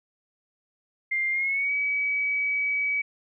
sine tone with pitch glide, 2100 to 2277 Hz, C7 to C#7, +6 to +46 cents, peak -23 dBFS, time 1.11-3.02 s, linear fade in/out 10 ms, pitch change +140 cents, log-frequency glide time 1.3-1.73 s, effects none

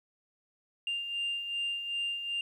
sine beating tone pair, 2794 / 2796.6 Hz, F7 / F7, 0 / +2 cents, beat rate 2.6 Hz, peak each -39 / -31 dBFS, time 0.87-2.41 s, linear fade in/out 2 ms, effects tanh soft clip ceiling -27 dBFS + 11-bit

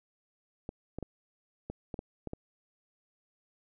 clicks, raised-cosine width 2 ms, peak -24 dBFS, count 8, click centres 0.691 / 0.986 / 1.027 / 1.7 / 1.942 / 1.991 / 2.273 / 2.334 s, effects none

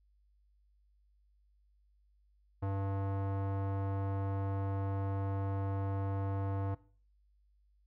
square tone with low-pass filter, 97.9 Hz, G2, 2 cents flat, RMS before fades -35 dBFS, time 2.62-6.75 s, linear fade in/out 10 ms, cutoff 1000 Hz, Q 1.3, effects noise-tail reverb RT60 0.4 s tail -17 dB re dry + added 50 Hz sine -66 dBFS peak until 7.86 s

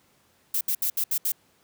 violet noise bursts at uneven times, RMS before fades -25 dBFS, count 6, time 0.54-0.61 / 0.68-0.75 / 0.82-0.9 / 0.97-1.04 / 1.11-1.18 / 1.25-1.32 s, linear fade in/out 5 ms, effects pink hiss -63 dBFS RMS until 1.63 s + high-pass 100 Hz 12 dB/octave

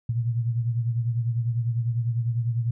sine beating tone pair, 116.54 / 126.54 Hz, A#2 / B2, 0 / +43 cents, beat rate 10 Hz, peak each -23 / -30 dBFS, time 0.09-2.71 s, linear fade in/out 5 ms, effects none

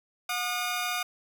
15% pulse tone pair together, 724.2 / 1218 Hz, F#5 / D#6, -37 / -37 cents, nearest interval major sixth, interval 900 cents, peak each -25 dBFS, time 0.29-1.03 s, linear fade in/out 5 ms, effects none

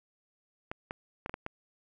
clicks, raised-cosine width 0.5 ms, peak -21 dBFS, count 6, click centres 0.715 / 0.909 / 1.261 / 1.295 / 1.341 / 1.464 s, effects none

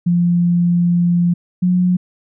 sine tone pair in turn, 173.9 / 180.38 Hz, F3 / F#3, -7 / -44 cents, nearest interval minor second, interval 63 cents, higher second, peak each -11 dBFS, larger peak neither, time 0.06-1.34 / 1.62-1.97 s, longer first, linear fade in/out 10 ms, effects none

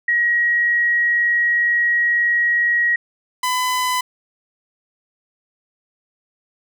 sine / sawtooth tone pair in turn, 1899 / 1006 Hz, A#6 / B5, +32 / +32 cents, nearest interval major seventh, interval 1100 cents, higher first, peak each -14 dBFS, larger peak neither, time 0.08-2.96 / 3.43-4.01 s, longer first, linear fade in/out 5 ms, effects none

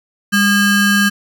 square ring-modulated tone, 711 Hz, F5, 31 cents sharp, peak -8 dBFS, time 0.32-1.1 s, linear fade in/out 20 ms, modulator 913 Hz, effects none

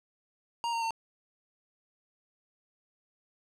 square tone with pitch steps, 937 / 921.4 / 906.1 Hz, A#5 / A#5 / A#5, +9 / -20 / -49 cents, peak -30 dBFS, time 0.64-0.907 s, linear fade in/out 0 ms, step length 89 ms, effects low-pass 7000 Hz 12 dB/octave

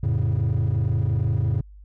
triangle chord, F augmented, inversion none, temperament equal, 87.31 / 110 / 138.59 Hz, F2 / A2 / C#3, 0 / 0 / 0 cents, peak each -22 / -19 / -22 dBFS, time 0.03-1.61 s, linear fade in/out 5 ms, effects tanh soft clip ceiling -14 dBFS + added 50 Hz sine -42 dBFS peak until 1.84 s

